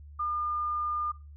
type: tone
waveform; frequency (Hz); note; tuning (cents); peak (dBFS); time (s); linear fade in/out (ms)
sine; 1208; D6; +48; -28; 0.19-1.12; 10
effects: noise-tail reverb RT60 0.3 s tail -19 dB re dry + added 73 Hz sine -45 dBFS peak until 1.36 s